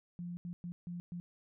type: tone bursts at uneven times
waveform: sine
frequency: 174.61 Hz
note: F3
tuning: in tune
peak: -39 dBFS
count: 5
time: 0.19-0.37 / 0.45-0.53 / 0.64-0.72 / 0.87-1 / 1.12-1.2 s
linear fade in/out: 0 ms
effects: none